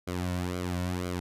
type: tone with flanger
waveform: sawtooth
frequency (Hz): 89.7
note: F2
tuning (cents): +47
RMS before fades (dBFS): -32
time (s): 0.07-1.2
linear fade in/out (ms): 10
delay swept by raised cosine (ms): 1.1 to 2.5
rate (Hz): 2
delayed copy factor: -0.7
effects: resampled to 32000 Hz